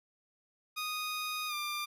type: tone with pitch glide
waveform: 15% pulse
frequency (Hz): 1241 to 1192.5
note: D#6 to D6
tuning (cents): -5 to +26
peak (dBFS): -28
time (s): 0.76-1.86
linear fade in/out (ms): 20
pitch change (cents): -69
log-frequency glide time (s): 1.48-1.54
effects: none